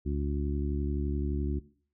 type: harmonic tone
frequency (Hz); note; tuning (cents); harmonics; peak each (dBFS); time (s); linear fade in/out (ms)
71.7; D2; -41; 1 / 2 / 3 / 4 / 5; -30 / -36 / -37 / -37 / -38; 0.05-1.6; 20
effects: noise-tail reverb RT60 0.5 s tail -19 dB re dry